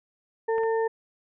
harmonic tone, 450 Hz, A4, 39 cents sharp, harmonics 1 / 2 / 4, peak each -23 / -30 / -37 dBFS, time 0.48-0.88 s, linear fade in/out 10 ms
clicks, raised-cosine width 0.5 ms, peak -25 / -29 dBFS, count 2, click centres 0.582 / 0.635 s
effects none

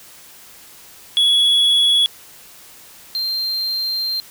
triangle tone pair in turn, 3371 / 4169 Hz, G#7 / C8, +25 / -7 cents, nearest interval major third, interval 368 cents, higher second, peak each -10 / -18 dBFS, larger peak first, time 1.17-2.06 / 3.15-4.2 s, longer second, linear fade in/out 0 ms, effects white hiss -43 dBFS RMS until 4.3 s

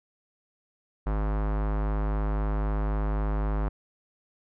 square tone with low-pass filter, 51.91 Hz, G#1, in tune, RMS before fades -27 dBFS, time 1.06-3.69 s, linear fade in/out 10 ms, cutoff 1200 Hz, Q 1.5, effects none

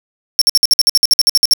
40% pulse tone bursts, 5460 Hz, F8, 40 cents flat, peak -5 dBFS, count 15, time 0.39-1.535 s, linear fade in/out 0 ms, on 25 ms, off 55 ms, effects 7-bit

